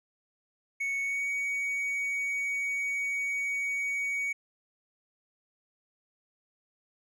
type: tone with pitch glide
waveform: triangle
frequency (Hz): 2217 to 2247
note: C#7 to C#7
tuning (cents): 0 to +23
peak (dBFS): -27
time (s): 0.8-4.33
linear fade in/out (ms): 10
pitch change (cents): +23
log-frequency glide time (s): 1.02-1.26
effects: none